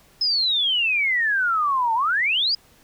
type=exponential two-way sweep; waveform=sine; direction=down then up; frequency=5190 to 880 to 5070 Hz; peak=-18 dBFS; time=0.21-2.55 s; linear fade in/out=5 ms; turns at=1.94 s; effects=pink hiss -55 dBFS RMS until 2.83 s